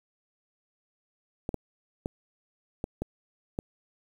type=clicks; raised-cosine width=2 ms; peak=-17 dBFS; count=6; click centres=1.491 / 1.543 / 2.059 / 2.841 / 3.02 / 3.589 s; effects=8-bit